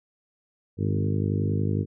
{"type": "harmonic tone with a mistuned harmonic", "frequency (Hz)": 50.9, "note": "G#1", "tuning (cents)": -34, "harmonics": [2, 3, 4, 5, 6, 7, 8, 9], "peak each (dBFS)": [-25, -29, -31, -33, -35, -36, -37, -38], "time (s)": [0.77, 1.86], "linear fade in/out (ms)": 50, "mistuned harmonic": 2, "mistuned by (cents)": -37, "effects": []}